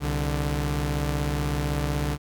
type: tone pair together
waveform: sawtooth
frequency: 65.41 / 146.83 Hz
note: C2 / D3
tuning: 0 / 0 cents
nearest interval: octave + major second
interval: 1400 cents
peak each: -23 dBFS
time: 0-2.18 s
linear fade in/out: 50 ms
effects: none